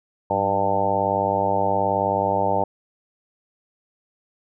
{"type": "harmonic tone with a mistuned harmonic", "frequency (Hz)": 98.9, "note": "G2", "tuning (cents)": 16, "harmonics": [1, 2, 3, 4, 5, 6, 7, 8, 9], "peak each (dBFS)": [-32, -31, -33, -32, -27, -25, -28, -25, -24], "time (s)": [0.3, 2.64], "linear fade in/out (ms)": 5, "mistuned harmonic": 2, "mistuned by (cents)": -89, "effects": []}